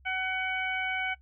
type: harmonic tone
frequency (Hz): 751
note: F#5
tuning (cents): +26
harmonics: 1 / 2 / 3 / 4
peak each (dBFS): -35 / -33 / -32 / -40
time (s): 0.05-1.15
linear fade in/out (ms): 20
effects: noise-tail reverb RT60 0.1 s tail -21 dB re dry + added 66 Hz sine -55 dBFS peak until 1.21 s